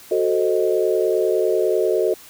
sine chord, F# diminished seventh, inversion none, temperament equal, 370 / 440 / 523.3 / 622.3 Hz, F#4 / A4 / C5 / Eb5, 0 / 0 / 0 / 0 cents, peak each -20 / -20 / -25 / -23 dBFS, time 0.11-2.14 s, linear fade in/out 5 ms, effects white hiss -44 dBFS RMS until 2.29 s

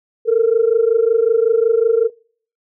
sine tone pair together, 443.9 / 469.3 Hz, A4 / A#4, +15 / +12 cents, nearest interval minor second, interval 97 cents, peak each -13 dBFS, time 0.25-2.1 s, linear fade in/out 50 ms, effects noise-tail reverb RT60 0.5 s tail -26 dB re dry + tanh soft clip ceiling -5 dBFS

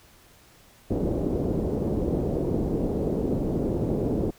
white low-pass noise, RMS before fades -26 dBFS, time 0.9-4.31 s, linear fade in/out 10 ms, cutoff 460 Hz, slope 24 dB/octave, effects pink hiss -55 dBFS RMS until 4.38 s

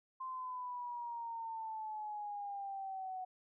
sine exponential sweep, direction down, 1046.5 to 740 Hz, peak -40 dBFS, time 0.2-3.25 s, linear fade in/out 10 ms, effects none

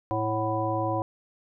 harmonic tone with a mistuned harmonic, 110 Hz, A2, in tune, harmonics 1 / 3 / 5 / 7 / 9, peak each -31 / -31 / -31 / -31 / -31 dBFS, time 0.11-1.02 s, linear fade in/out 0 ms, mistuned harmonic 7, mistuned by -50 cents, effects none

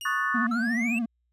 sawtooth tone with exponential decay, 2859 Hz, F7, 40 cents sharp, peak -31 dBFS, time 0.01-0.57 s, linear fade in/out 1 ms, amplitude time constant 120 ms
sine chord, D# half-diminished seventh, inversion third, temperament equal, 1108.7 / 1244.5 / 1480 / 1760 Hz, C#6 / D#6 / F#6 / A6, 0 / 0 / 0 / 0 cents, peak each -29 / -32 / -30 / -28 dBFS, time 0.05-0.47 s, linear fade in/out 5 ms
triangle tone with vibrato, 233.1 Hz, A#3, in tune, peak -23 dBFS, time 0.34-1.06 s, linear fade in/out 10 ms, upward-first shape triangle, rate 14 Hz, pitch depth 92 cents each way
triangle exponential sweep, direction up, 1300 to 2745 Hz, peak -26 dBFS, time 0.51-0.99 s, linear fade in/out 5 ms
effects added 60 Hz sine -70 dBFS peak until 1.32 s + resampled to 32000 Hz

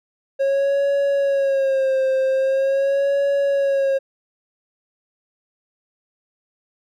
triangle tone with vibrato, 544 Hz, C#5, 33 cents flat, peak -14 dBFS, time 0.39-3.99 s, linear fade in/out 20 ms, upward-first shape sine, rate 0.43 Hz, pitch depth 52 cents each way, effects none

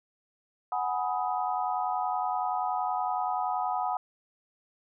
sine chord, G# minor seventh, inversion third, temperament equal with one note detuned, 740 / 830.6 / 987.8 / 1255.3 Hz, F#5 / G#5 / B5 / D#6, 0 / 0 / 0 / +15 cents, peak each -30 / -33 / -34 / -35 dBFS, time 0.72-3.97 s, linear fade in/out 2 ms, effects none

